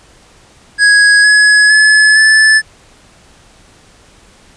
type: tone with pitch steps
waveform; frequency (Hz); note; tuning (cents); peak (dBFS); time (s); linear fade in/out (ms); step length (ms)
square; 1661.2 / 1688.3 / 1715.8 / 1743.8; G#6 / G#6 / A6 / A6; 0 / +28 / -44 / -16; -5; 0.78-2.62; 50; 460
effects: pink hiss -44 dBFS RMS until 4.56 s + resampled to 22050 Hz

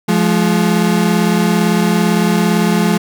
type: tone pair together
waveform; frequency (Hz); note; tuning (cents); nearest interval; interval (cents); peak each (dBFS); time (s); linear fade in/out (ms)
35% pulse; 174.61 / 212.4; F3 / G#3; 0 / +39; minor third; 339; -12; 0.08-2.98; 10
effects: none

